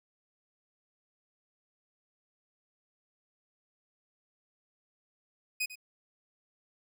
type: tone with echo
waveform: sawtooth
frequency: 2500 Hz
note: D#7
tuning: 8 cents sharp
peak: -26 dBFS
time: 5.6-5.66 s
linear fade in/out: 10 ms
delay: 97 ms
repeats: 1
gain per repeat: -14 dB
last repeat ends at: 5.757 s
effects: none